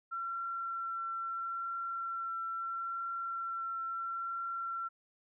sine tone with vibrato, 1357 Hz, E6, 50 cents sharp, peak -35 dBFS, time 0.11-4.89 s, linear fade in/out 20 ms, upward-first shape triangle, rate 0.75 Hz, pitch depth 11 cents each way, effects none

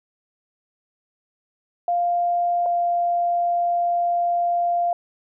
sine tone pair in turn, 698.5 / 695.8 Hz, F5 / F5, 0 / -7 cents, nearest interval unison, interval 7 cents, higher first, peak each -18 dBFS, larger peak neither, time 1.88-2.66 / 2.66-4.93 s, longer second, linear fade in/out 2 ms, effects none

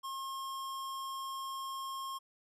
square tone, 1074 Hz, C6, 45 cents sharp, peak -39 dBFS, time 0.03-2.19 s, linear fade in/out 20 ms, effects resampled to 32000 Hz + 13-bit

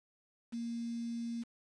sine tone with quantisation, 233.3 Hz, A#3, 2 cents sharp, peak -36 dBFS, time 0.52-1.44 s, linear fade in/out 20 ms, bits 9, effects resampled to 22050 Hz

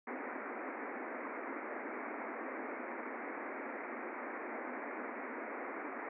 pink band-pass noise, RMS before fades -43 dBFS, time 0.07-6.09 s, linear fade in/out 5 ms, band 230 to 2300 Hz, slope 96 dB/octave, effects none

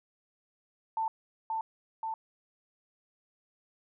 sine tone with echo, 890 Hz, A5, 20 cents sharp, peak -28 dBFS, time 0.97-1.08 s, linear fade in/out 2 ms, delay 530 ms, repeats 2, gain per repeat -2 dB, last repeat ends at 2.14 s, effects none

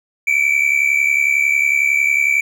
triangle tone pair together, 2278 / 2349 Hz, C#7 / D7, +47 / 0 cents, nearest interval minor second, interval 53 cents, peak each -14 dBFS, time 0.27-2.41 s, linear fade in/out 5 ms, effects none

